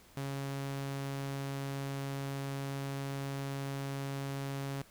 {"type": "tone", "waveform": "sawtooth", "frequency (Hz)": 137.9, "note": "C#3", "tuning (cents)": -9, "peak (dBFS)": -32, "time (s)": [0.17, 4.82], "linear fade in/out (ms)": 2, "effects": ["pink hiss -60 dBFS RMS until 4.9 s"]}